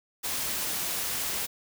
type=noise; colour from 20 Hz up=white; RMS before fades=-31 dBFS; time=0.23-1.47 s; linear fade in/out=20 ms; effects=none